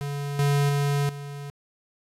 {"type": "tone with level steps", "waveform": "square", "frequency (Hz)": 142.6, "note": "C#3", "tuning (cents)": 49, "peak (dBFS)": [-29, -20, -22, -35], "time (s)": [0.01, 1.5], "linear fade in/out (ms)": 0, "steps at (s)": [0.39, 0.69, 1.09], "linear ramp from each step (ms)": 2, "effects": ["resampled to 32000 Hz", "9-bit"]}